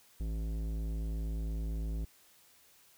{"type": "tone with tanh clipping", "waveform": "sine", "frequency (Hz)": 54.3, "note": "A1", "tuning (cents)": -22, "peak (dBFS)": -35, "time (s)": [0.2, 2.05], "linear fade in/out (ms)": 5, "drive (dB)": 15, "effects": ["white hiss -63 dBFS RMS until 2.97 s"]}